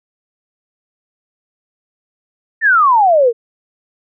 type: exponential sweep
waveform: sine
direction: down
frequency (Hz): 1845 to 445.6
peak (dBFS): -7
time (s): 2.61-3.33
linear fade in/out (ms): 50
effects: none